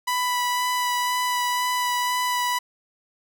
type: tone with vibrato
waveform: sawtooth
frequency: 989 Hz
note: B5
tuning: 2 cents sharp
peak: -18 dBFS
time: 0.07-2.59 s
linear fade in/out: 10 ms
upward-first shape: sine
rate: 2 Hz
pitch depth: 11 cents each way
effects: none